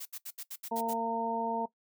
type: noise bursts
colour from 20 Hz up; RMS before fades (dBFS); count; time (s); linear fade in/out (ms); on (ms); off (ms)
blue; -41; 8; 0-0.938; 10; 56; 70
type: harmonic tone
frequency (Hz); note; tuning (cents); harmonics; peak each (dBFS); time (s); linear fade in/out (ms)
228.7; A#3; -33; 1 / 2 / 3 / 4; -37 / -36 / -37 / -32; 0.71-1.66; 10
effects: noise-tail reverb RT60 0.1 s tail -18 dB re dry